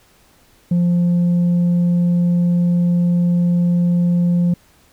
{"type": "tone with tanh clipping", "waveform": "sine", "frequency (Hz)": 174.61, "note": "F3", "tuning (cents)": 0, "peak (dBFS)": -13, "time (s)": [0.71, 4.54], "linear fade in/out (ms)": 5, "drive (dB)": 2, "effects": ["pink hiss -53 dBFS RMS until 4.92 s"]}